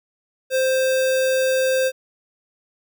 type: tone with sample-and-hold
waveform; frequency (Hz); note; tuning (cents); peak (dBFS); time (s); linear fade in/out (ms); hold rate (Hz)
sine; 522; C5; -4; -16; 0.5-1.92; 50; 2100
effects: none